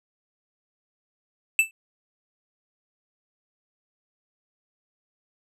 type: tone with exponential decay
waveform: square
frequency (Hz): 2645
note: E7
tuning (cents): +5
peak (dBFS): -12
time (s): 1.59-1.71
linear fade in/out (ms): 1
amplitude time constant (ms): 24
effects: low-pass 12000 Hz 12 dB/octave